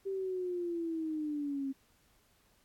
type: linear sweep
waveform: sine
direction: down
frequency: 392 to 267.2 Hz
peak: -33 dBFS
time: 0.05-1.73 s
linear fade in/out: 20 ms
effects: pink hiss -69 dBFS RMS until 2.64 s + AAC 64 kbps